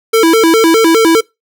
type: tone with vibrato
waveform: square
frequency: 383.9 Hz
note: G4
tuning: 36 cents flat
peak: -6 dBFS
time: 0.13-1.21 s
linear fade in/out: 10 ms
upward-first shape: square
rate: 4.9 Hz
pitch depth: 270 cents each way
effects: noise-tail reverb RT60 0.2 s tail -23 dB re dry